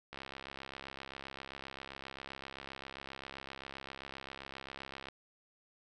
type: click train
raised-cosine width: 0.3 ms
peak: -28 dBFS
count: 336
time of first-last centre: 0.13-5.086 s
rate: 67.6 Hz
effects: none